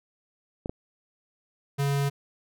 clicks, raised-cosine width 2 ms, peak -18 dBFS, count 2, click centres 0.659 / 0.695 s
square tone, 140.5 Hz, C#3, 24 cents sharp, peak -24 dBFS, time 1.78-2.1 s, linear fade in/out 20 ms
effects none

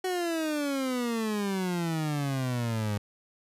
30% pulse exponential sweep, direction down, 375.5 to 101.6 Hz, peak -25 dBFS, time 0.04-2.98 s, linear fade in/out 5 ms, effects resampled to 32000 Hz

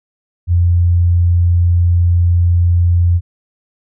sine tone, 87 Hz, F2, 6 cents flat, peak -8 dBFS, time 0.47-3.21 s, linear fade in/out 50 ms, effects none

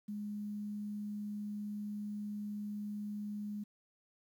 sine tone with quantisation, 207.7 Hz, G#3, in tune, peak -38 dBFS, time 0.08-3.64 s, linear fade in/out 10 ms, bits 11, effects none

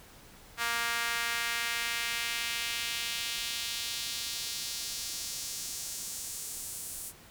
sawtooth tone with high-pass filter sweep, 233.9 Hz, A#3, 6 cents sharp, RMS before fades -35 dBFS, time 0.57-7.13 s, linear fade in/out 50 ms, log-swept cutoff 1400 to 9200 Hz, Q 1.4, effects pink hiss -54 dBFS RMS until 7.3 s

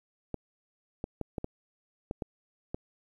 clicks, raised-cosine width 2 ms, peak -20 dBFS, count 8, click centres 0.343 / 1.041 / 1.213 / 1.382 / 1.444 / 2.111 / 2.222 / 2.745 s, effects 10-bit

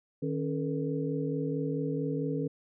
sine tone cluster, 154.5 / 276 / 434.2 / 478.7 Hz, D#3 / C#4 / A4 / A#4, -12 / -7 / -23 / +46 cents, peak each -33 / -33 / -36 / -37 dBFS, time 0.22-2.48 s, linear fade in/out 10 ms, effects none

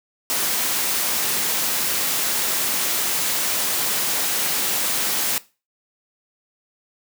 white noise, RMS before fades -22 dBFS, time 0.3-5.38 s, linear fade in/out 0 ms, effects noise-tail reverb RT60 0.3 s tail -19 dB re dry + high-pass 150 Hz 12 dB/octave

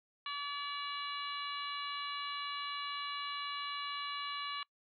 harmonic tone, 573 Hz, D5, 43 cents flat, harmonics 2 / 3 / 4 / 5 / 6 / 7, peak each -40 / -48 / -47 / -45 / -50 / -46 dBFS, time 0.26-4.63 s, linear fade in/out 2 ms, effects noise-tail reverb RT60 0.1 s tail -25 dB re dry

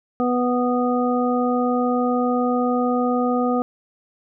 harmonic tone, 246.9 Hz, B3, in tune, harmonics 1 / 2 / 3 / 5, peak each -20 / -23 / -25 / -27 dBFS, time 0.2-3.62 s, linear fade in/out 0 ms, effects none

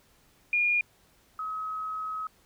sine tone pair in turn, 2427 / 1275.7 Hz, D#7 / D#6, -44 / +43 cents, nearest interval major seventh, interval 1113 cents, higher first, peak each -22 / -31 dBFS, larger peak first, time 0.53-0.81 / 1.39-2.27 s, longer second, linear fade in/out 2 ms, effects pink hiss -63 dBFS RMS until 2.45 s

